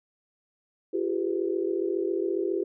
sine tone cluster, 339.6 / 386.8 / 421.5 / 501 Hz, F4 / G4 / G#4 / B4, -48 / -23 / +26 / +25 cents, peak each -29 / -28 / -34 / -36 dBFS, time 0.93-2.64 s, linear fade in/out 10 ms, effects none

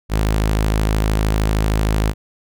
sawtooth tone, 53.1 Hz, G#1, 39 cents sharp, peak -11 dBFS, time 0.09-2.14 s, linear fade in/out 50 ms, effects none

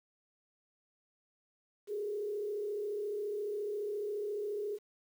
sine tone with frequency modulation, 415.3 Hz, G#4, in tune, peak -34 dBFS, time 1.87-4.79 s, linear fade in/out 50 ms, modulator 34.4 Hz, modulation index 0.62, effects 10-bit

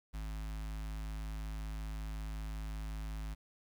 square tone with notch filter, 52.7 Hz, G#1, 26 cents sharp, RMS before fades -41 dBFS, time 0.13-3.35 s, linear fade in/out 20 ms, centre 440 Hz, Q 0.93, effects 11-bit

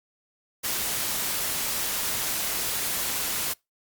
white noise, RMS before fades -28 dBFS, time 0.63-3.54 s, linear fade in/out 20 ms, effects noise-tail reverb RT60 0.2 s tail -24 dB re dry + Opus 48 kbps

